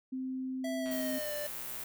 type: tone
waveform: sine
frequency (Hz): 260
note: C4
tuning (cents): -11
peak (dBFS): -34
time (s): 0.12-1.19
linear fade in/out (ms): 10
type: tone with pitch glide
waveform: square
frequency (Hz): 659.3 to 590.8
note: E5 to D5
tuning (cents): 0 to +10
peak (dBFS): -37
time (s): 0.64-1.47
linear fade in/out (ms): 5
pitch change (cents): -190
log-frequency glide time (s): 0.78-1.35
type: click train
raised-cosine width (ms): 0.3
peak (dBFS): -33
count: 121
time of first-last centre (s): 0.86-1.836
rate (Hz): 123
type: noise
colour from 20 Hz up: violet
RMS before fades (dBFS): -41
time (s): 0.91-1.84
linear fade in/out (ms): 5
effects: none